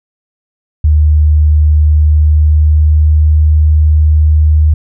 sine tone with pitch glide, 75.9 to 76.74 Hz, D#2 to D#2, -42 to -23 cents, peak -4 dBFS, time 0.84-4.74 s, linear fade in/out 5 ms, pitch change +19 cents, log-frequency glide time 1.87-3.32 s, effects none

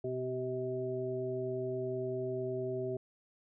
harmonic tone with a mistuned harmonic, 127.8 Hz, C3, 40 cents flat, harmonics 1 / 2 / 3 / 5, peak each -41 / -45 / -35 / -41 dBFS, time 0.04-2.97 s, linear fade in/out 5 ms, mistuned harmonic 1, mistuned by -28 cents, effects none

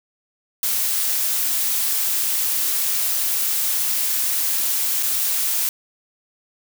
blue noise with dropouts, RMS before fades -21 dBFS, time 0.63-5.69 s, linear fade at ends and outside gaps 1 ms, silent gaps 5.027-5.031 s, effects none

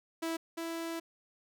sawtooth tone pair in turn, 328.2 / 331.1 Hz, E4 / E4, -8 / +8 cents, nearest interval unison, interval 16 cents, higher second, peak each -29 / -32 dBFS, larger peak first, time 0.22-0.37 / 0.57-1 s, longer second, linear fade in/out 10 ms, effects none

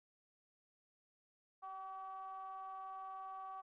triangle ring-modulated tone, 189.3 Hz, F#3, 40 cents sharp, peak -40 dBFS, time 1.62-3.62 s, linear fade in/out 20 ms, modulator 955 Hz, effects tanh soft clip ceiling -36 dBFS

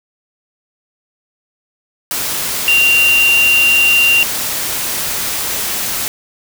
sine tone in noise, 2773 Hz, F7, 13 cents flat, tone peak -8 dBFS, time 2.68-4.23 s, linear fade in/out 0 ms, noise white, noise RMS -19 dBFS, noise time 2.11-6.08 s, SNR +8 dB, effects none

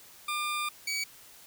20% pulse tone pair in turn, 1200 / 2272 Hz, D6 / C#7, +37 / +42 cents, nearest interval major seventh, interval 1105 cents, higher second, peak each -25 dBFS, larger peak neither, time 0.28-0.69 / 0.87-1.04 s, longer first, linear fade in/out 5 ms, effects white hiss -53 dBFS RMS until 1.46 s

